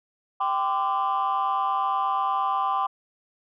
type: chord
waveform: sine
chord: G suspended fourth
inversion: none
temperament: equal with one note detuned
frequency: 784 / 1026.2 / 1174.7 Hz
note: G5 / C6 / D6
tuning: 0 / -34 / 0 cents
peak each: -25 dBFS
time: 0.4-2.87 s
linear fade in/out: 10 ms
effects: tanh soft clip ceiling -17 dBFS